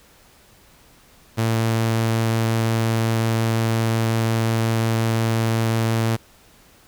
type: tone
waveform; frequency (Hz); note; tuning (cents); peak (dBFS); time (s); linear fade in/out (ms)
sawtooth; 113.2; A2; +50; -14; 1.37-6.17; 20
effects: pink hiss -52 dBFS RMS until 6.87 s